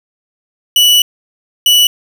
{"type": "tone pair in turn", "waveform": "40% pulse", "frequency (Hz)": [2953, 2953], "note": ["F#7", "F#7"], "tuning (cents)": [-4, -4], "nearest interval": "unison", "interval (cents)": 0, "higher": "neither", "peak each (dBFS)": [-5, -5], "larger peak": "neither", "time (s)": [[0.76, 1.02], [1.66, 1.87]], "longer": "first", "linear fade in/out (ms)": 2, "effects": []}